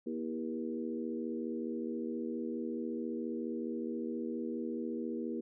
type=harmonic tone with a mistuned harmonic; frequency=79.5 Hz; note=D#2; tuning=38 cents sharp; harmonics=3 / 4 / 5 / 6; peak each=-38 / -40 / -42 / -44 dBFS; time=0.06-5.41 s; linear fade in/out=10 ms; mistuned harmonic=4; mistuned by=+27 cents; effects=none